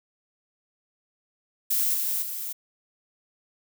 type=noise with level steps; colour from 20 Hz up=violet; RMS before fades=-24 / -27 / -33 dBFS; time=1.7-2.53 s; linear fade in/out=10 ms; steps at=1.94 / 2.22 s; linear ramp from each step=5 ms; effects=none